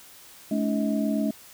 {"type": "tone cluster", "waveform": "sine", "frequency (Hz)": [214.9, 283, 322.8, 637], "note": ["A3", "C#4", "E4", "D#5"], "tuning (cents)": [-41, 36, -36, 41], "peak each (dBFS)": [-25, -27, -34, -32], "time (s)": [0.51, 1.31], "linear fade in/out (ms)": 5, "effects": ["white hiss -49 dBFS RMS until 1.53 s"]}